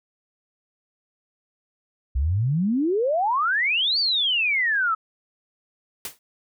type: exponential two-way sweep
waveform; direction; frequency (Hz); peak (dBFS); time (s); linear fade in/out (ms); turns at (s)
sine; up then down; 60.6 to 4699 to 1269; -19; 2.15-4.95; 10; 3.99
type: noise with exponential decay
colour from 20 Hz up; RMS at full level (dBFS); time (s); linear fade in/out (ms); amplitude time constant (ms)
white; -28; 6.05-6.19; 2; 29
effects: none